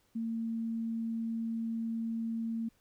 sine tone, 227.3 Hz, A#3, 43 cents flat, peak -32 dBFS, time 0.15-2.69 s, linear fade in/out 10 ms, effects pink hiss -71 dBFS RMS until 2.8 s

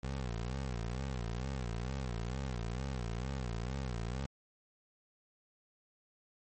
20% pulse tone with vibrato, 62 Hz, B1, 7 cents sharp, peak -31 dBFS, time 0.03-4.26 s, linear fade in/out 5 ms, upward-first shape sine, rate 2.2 Hz, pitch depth 170 cents each way, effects MP3 32 kbps

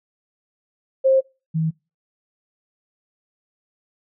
sine tone pair in turn, 531 / 160.02 Hz, C5 / D#3, +25 / +49 cents, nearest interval octave + major sixth, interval 2076 cents, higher first, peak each -12 / -18 dBFS, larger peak first, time 1.04-1.21 / 1.54-1.71 s, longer neither, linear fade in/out 20 ms, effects noise-tail reverb RT60 0.3 s tail -26 dB re dry

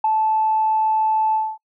sine tone with ADSR envelope, 873 Hz, A5, 14 cents flat, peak -12 dBFS, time 0.04-1.58 s, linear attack 5 ms, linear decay 10 ms, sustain -3 dB, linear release 240 ms, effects noise-tail reverb RT60 0.1 s tail -25 dB re dry + tanh soft clip ceiling -8 dBFS

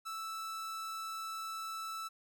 45% pulse tone, 1318 Hz, E6, 1 cent flat, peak -39 dBFS, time 0.05-2.09 s, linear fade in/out 20 ms, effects none

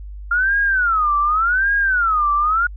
sine tone with vibrato, 1381 Hz, F6, 20 cents flat, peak -14 dBFS, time 0.31-2.67 s, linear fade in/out 5 ms, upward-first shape sine, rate 0.87 Hz, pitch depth 290 cents each way, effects added 50 Hz sine -30 dBFS peak until 2.76 s

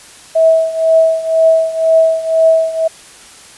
sine tone with tremolo, 648 Hz, E5, 30 cents flat, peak -4 dBFS, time 0.35-2.88 s, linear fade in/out 10 ms, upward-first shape triangle, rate 2 Hz, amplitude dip 85%, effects white hiss -38 dBFS RMS until 3.57 s + resampled to 24000 Hz

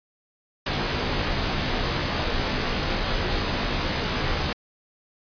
pink noise with comb filter, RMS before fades -25 dBFS, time 0.66-4.53 s, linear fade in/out 5 ms, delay 18 ms, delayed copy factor -0.75, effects resampled to 11025 Hz

